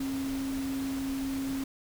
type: tone in noise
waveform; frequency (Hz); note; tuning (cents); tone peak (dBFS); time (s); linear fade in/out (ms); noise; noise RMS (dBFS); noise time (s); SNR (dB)
sine; 269.9; C#4; -46; -30; 0-1.64; 5; pink; -42; 0-1.64; +9
effects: none